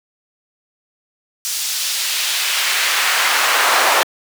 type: noise with high-pass filter sweep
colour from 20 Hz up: brown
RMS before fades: -17 dBFS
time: 1.45-4.03 s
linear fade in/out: 0 ms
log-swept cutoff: 5700 to 860 Hz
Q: 0.93
effects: high-pass 400 Hz 12 dB/octave